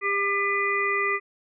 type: harmonic tone with a mistuned harmonic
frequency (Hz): 399.6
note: G4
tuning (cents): +33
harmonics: 1 / 3 / 5 / 6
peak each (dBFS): -29 / -27 / -25 / -31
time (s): 0.01-1.2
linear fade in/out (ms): 50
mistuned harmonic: 6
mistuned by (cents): +28
effects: none